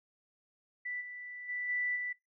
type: tone with level steps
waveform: sine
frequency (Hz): 1975.5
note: B6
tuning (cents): 0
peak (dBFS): -36 / -43 / -35 / -31 / -35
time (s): 0.85-2.13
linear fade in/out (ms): 10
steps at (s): 1 / 1.48 / 1.68 / 1.95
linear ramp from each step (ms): 20
effects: noise-tail reverb RT60 0.2 s tail -21 dB re dry